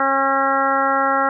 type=harmonic tone; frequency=271.7 Hz; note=C#4; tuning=35 cents flat; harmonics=1 / 2 / 3 / 4 / 5 / 6 / 7; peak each=-27 / -23 / -21 / -23 / -19 / -27 / -28 dBFS; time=0-1.29 s; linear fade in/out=2 ms; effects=none